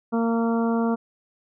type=harmonic tone; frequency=230 Hz; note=A#3; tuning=23 cents flat; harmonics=1 / 2 / 3 / 4 / 5 / 6; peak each=-21 / -27 / -31 / -33 / -35 / -37 dBFS; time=0.12-0.96 s; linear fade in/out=20 ms; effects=none